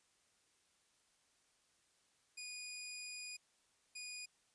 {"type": "tone bursts at uneven times", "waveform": "15% pulse", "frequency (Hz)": 2462, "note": "D#7", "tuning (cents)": -19, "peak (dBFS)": -39, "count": 2, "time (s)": [[2.37, 3.37], [3.95, 4.26]], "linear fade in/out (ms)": 10, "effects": ["white hiss -75 dBFS RMS until 4.54 s", "resampled to 22050 Hz"]}